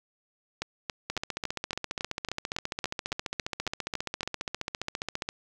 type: two click trains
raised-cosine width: 0.2 ms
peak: -14 / -13 dBFS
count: 63 / 14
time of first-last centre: 1.1-5.289 / 0.62-4.231 s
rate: 14.8 / 3.6 Hz
effects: none